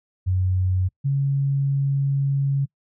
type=tone pair in turn; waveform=sine; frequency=92.5 / 138.59 Hz; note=F#2 / C#3; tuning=0 / 0 cents; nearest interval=perfect fifth; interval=700 cents; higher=second; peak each=-18 dBFS; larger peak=neither; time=0.26-0.89 / 1.04-2.66 s; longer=second; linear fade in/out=20 ms; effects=noise-tail reverb RT60 0.1 s tail -25 dB re dry